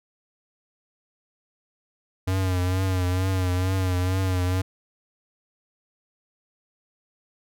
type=tone with vibrato; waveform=square; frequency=92.5 Hz; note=F#2; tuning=in tune; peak=-22 dBFS; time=2.27-4.62 s; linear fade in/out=10 ms; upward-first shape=triangle; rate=2.2 Hz; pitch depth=60 cents each way; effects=none

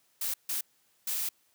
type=noise bursts at uneven times; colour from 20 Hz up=blue; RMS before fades=-32 dBFS; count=3; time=0.21-0.34 / 0.49-0.61 / 1.07-1.29 s; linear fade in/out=5 ms; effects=white hiss -69 dBFS RMS until 1.54 s + high-pass 80 Hz 12 dB/octave

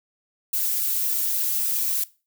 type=noise with flanger; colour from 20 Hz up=violet; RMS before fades=-24 dBFS; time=0.53-2.04 s; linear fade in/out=5 ms; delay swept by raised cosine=0.9 to 6.5 ms; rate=3.5 Hz; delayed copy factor=-0.75; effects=noise-tail reverb RT60 0.3 s tail -19 dB re dry

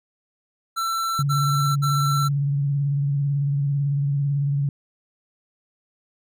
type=tone bursts; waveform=square; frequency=1341 Hz; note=E6; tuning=29 cents sharp; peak=-23 dBFS; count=3; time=0.76-2.288 s; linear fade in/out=20 ms; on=470 ms; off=59 ms
type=tone with vibrato; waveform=sine; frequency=141.4 Hz; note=C#3; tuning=35 cents sharp; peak=-19 dBFS; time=1.19-4.69 s; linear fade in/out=2 ms; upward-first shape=sine; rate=18 Hz; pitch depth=42 cents each way
effects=none

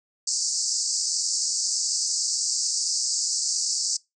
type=band-pass noise; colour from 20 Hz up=pink; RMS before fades=-26 dBFS; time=0.27-3.97 s; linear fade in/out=5 ms; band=4600 to 8200 Hz; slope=96 dB/octave; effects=noise-tail reverb RT60 0.2 s tail -23 dB re dry

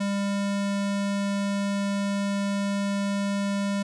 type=tone; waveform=square; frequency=199.9 Hz; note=G3; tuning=34 cents sharp; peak=-25 dBFS; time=0-3.83 s; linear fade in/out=10 ms; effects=resampled to 22050 Hz

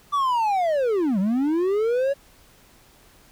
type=linear two-way sweep; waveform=triangle; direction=down then up; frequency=1174.7 to 182.1 to 567 Hz; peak=-17 dBFS; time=0.12-2.14 s; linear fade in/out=20 ms; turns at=1.19 s; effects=pink hiss -54 dBFS RMS until 3.31 s

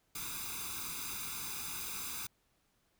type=noise with comb filter; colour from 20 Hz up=white; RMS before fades=-41 dBFS; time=0.15-2.27 s; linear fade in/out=5 ms; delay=0.81 ms; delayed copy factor=+0.95; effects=pink hiss -75 dBFS RMS until 2.99 s

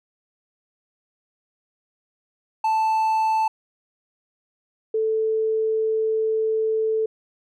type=tone pair in turn; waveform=triangle / sine; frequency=880 / 440 Hz; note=A5 / A4; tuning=0 / 0 cents; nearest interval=octave; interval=1200 cents; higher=first; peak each=-16 / -19 dBFS; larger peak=first; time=2.64-3.48 / 4.94-7.06 s; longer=second; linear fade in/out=5 ms; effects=none

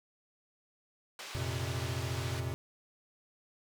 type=band-pass noise; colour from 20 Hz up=white; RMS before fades=-45 dBFS; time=1.19-2.4 s; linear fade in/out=2 ms; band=400 to 4500 Hz; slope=12 dB/octave
type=chord; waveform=square; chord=F suspended fourth; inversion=none; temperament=equal with one note detuned; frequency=88.99 / 116.54 / 130.81 Hz; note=F2 / Bb2 / C3; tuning=+33 / 0 / 0 cents; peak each=-39 dBFS; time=1.35-2.54 s; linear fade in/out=0 ms
effects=none

